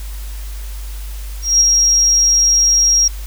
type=tone with ADSR envelope; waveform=sine; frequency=5620 Hz; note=F8; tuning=10 cents sharp; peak=-6 dBFS; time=1.42-3.08 s; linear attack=190 ms; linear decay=7 ms; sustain=-3 dB; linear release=5 ms; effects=added 50 Hz sine -24 dBFS peak until 3.26 s + white hiss -38 dBFS RMS until 3.26 s